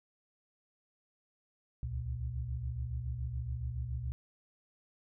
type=tone cluster; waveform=sine; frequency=65.6 / 72.7 / 119.8 Hz; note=C2 / D2 / A#2; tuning=+5 / -17 / +48 cents; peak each=-40 / -39 / -38 dBFS; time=1.83-4.12 s; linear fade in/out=0 ms; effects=none